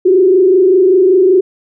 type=tone with frequency modulation; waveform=sine; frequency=373.8 Hz; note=F#4; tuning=18 cents sharp; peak=-5 dBFS; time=0.05-1.41 s; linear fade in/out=10 ms; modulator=25.2 Hz; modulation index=0.86; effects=none